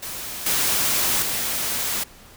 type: noise with level steps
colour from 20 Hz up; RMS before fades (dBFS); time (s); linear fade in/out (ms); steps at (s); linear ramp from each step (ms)
white; -32 / -21 / -25; 0.02-2.04; 10; 0.46 / 1.22; 5
effects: pink hiss -47 dBFS RMS until 2.36 s

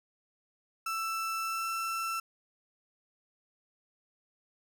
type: tone with pitch glide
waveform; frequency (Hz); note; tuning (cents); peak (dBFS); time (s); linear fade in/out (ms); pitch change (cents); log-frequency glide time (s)
35% pulse; 1327 to 1337; E6 to E6; +11 to +24; -30; 0.86-2.2; 5; +13; 1.4-1.68
effects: none

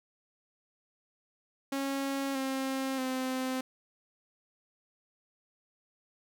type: tone with pitch steps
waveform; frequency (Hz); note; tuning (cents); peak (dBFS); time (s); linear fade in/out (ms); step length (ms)
sawtooth; 274.1 / 266.5 / 259; C#4 / C4 / C4; -19 / +32 / -17; -27; 1.72-3.61; 5; 630
effects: none

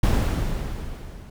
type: noise with level ramp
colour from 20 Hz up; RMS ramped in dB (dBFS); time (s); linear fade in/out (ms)
brown; -17 to -41; 0.03-1.3; 5
effects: none

